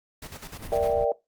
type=noise with tremolo; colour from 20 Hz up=pink; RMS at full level=-40 dBFS; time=0.22-0.93 s; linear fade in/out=5 ms; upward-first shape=square; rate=9.9 Hz; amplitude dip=65%
type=noise; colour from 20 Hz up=brown; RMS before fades=-38 dBFS; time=0.59-1.05 s; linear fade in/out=10 ms
type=chord; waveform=sine; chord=E half-diminished seventh; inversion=second; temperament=equal; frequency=466.2 / 587.3 / 659.3 / 784 Hz; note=Bb4 / D5 / E5 / G5; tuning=0 / 0 / 0 / 0 cents; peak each=-25 / -24 / -28 / -29 dBFS; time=0.72-1.12 s; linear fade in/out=2 ms
effects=noise-tail reverb RT60 0.2 s tail -19 dB re dry + Opus 48 kbps